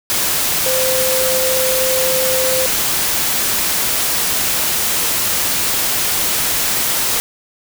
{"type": "tone in noise", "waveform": "sine", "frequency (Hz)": 518, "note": "C5", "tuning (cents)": -17, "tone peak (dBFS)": -17, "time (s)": [0.66, 2.66], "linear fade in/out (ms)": 0, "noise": "white", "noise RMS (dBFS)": -17, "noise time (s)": [0.1, 7.2], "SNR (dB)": -3, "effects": []}